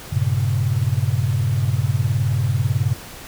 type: chord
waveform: sine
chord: G diminished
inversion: none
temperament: equal with one note detuned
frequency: 98 / 116.54 / 136.21 Hz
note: G2 / Bb2 / Db3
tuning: 0 / 0 / -30 cents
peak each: -21 dBFS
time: 0.12-2.94 s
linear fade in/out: 10 ms
effects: pink hiss -37 dBFS RMS until 3.27 s